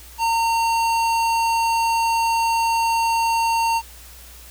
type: tone with hard clipping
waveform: sine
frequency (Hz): 915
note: A#5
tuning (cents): -32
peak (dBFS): -19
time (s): 0.18-3.82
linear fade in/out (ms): 50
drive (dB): 17
effects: added 60 Hz sine -43 dBFS peak until 4.5 s + white hiss -44 dBFS RMS until 4.5 s